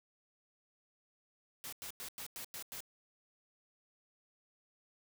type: noise bursts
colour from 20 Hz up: white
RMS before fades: -45 dBFS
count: 7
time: 1.64-2.805 s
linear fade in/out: 0 ms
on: 85 ms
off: 95 ms
effects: none